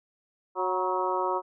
harmonic tone with a mistuned harmonic, 183.8 Hz, F#3, 11 cents flat, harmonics 2 / 3 / 4 / 5 / 6 / 7, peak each -31 / -33 / -35 / -29 / -33 / -35 dBFS, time 0.55-1.42 s, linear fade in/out 50 ms, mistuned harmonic 5, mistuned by +51 cents, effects none

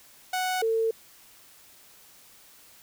sawtooth / sine tone pair in turn, 740 / 450 Hz, F#5 / A4, 0 / +39 cents, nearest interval major sixth, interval 861 cents, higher first, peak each -22 dBFS, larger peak neither, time 0.33-0.62 / 0.62-0.91 s, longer neither, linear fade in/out 5 ms, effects white hiss -54 dBFS RMS until 2.82 s

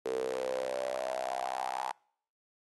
sawtooth tone with high-pass filter sweep, 64.3 Hz, C2, 30 cents flat, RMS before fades -35 dBFS, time 0.05-1.92 s, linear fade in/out 10 ms, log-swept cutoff 430 to 870 Hz, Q 9.8, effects noise-tail reverb RT60 0.6 s tail -25 dB re dry + AAC 32 kbps

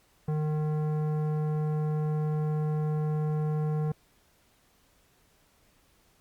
sine tone with tanh clipping, 152.8 Hz, D#3, 31 cents flat, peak -28 dBFS, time 0.28-3.92 s, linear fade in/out 5 ms, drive 14 dB, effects pink hiss -65 dBFS RMS until 6.2 s + Opus 48 kbps

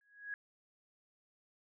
sine tone with exponential growth, 1661.2 Hz, G#6, in tune, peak -36 dBFS, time 0.01-0.34 s, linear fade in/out 1 ms, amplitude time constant 71 ms, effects none

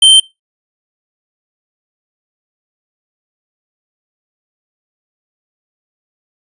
square tone, 3117 Hz, G7, 11 cents flat, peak -3 dBFS, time 0.02-0.2 s, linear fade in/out 5 ms, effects noise-tail reverb RT60 0.2 s tail -21 dB re dry + resampled to 24000 Hz

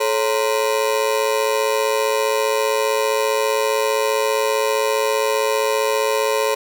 30% pulse ring-modulated tone, 490.6 Hz, B4, 12 cents flat, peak -11 dBFS, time 0-6.55 s, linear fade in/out 10 ms, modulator 57.6 Hz, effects none

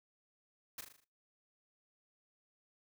white noise with echo, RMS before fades -44 dBFS, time 0.78-0.81 s, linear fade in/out 5 ms, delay 39 ms, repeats 6, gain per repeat -5 dB, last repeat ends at 1.044 s, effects noise-tail reverb RT60 0.3 s tail -20 dB re dry

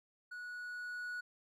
triangle tone with level ramp, 1465 Hz, F#6, 18 cents flat, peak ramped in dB -42 to -37 dBFS, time 0.31-1.21 s, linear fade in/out 10 ms, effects none

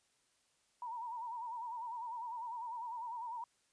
sine tone with vibrato, 941 Hz, A#5, 16 cents sharp, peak -40 dBFS, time 0.82-3.44 s, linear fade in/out 2 ms, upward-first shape sine, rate 10 Hz, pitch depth 91 cents each way, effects white hiss -75 dBFS RMS until 3.72 s + resampled to 22050 Hz

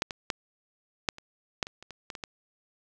clicks, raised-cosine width 0.2 ms, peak -9 / -17 / -10 / -7 / -27 / -9 / -23 / -28 / -25 / -20 / -22 / -18 dBFS, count 12, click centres 0.021 / 0.108 / 0.302 / 1.088 / 1.184 / 1.628 / 1.669 / 1.826 / 1.907 / 2.102 / 2.152 / 2.238 s, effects none

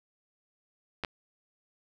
clicks, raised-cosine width 0.3 ms, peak -17 / -17 dBFS, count 2, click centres 1.037 / 1.048 s, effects none

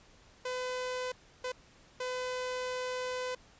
sawtooth tone bursts at uneven times, 505 Hz, B4, 39 cents sharp, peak -30 dBFS, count 3, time 0.45-1.12 / 1.44-1.52 / 2-3.35 s, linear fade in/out 5 ms, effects pink hiss -60 dBFS RMS until 3.59 s + resampled to 16000 Hz

